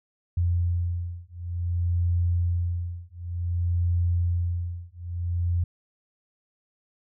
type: beating tone pair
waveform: sine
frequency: 86.7 / 87.25 Hz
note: F2 / F2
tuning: -12 / -1 cents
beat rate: 0.55 Hz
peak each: -26 dBFS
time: 0.37-5.64 s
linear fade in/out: 5 ms
effects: none